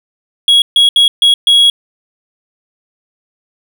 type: tone bursts at uneven times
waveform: triangle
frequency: 3322 Hz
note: G#7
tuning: in tune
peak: -3 dBFS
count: 5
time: 0.48-0.62 / 0.76-0.89 / 0.96-1.08 / 1.22-1.34 / 1.47-1.7 s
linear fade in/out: 2 ms
effects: none